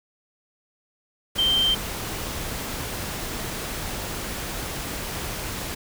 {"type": "tone in noise", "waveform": "sine", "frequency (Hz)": 3136, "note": "G7", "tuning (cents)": 0, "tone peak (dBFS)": -18, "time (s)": [1.38, 1.75], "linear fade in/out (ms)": 10, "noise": "pink", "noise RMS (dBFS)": -31, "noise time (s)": [1.35, 5.75], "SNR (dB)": 10, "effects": []}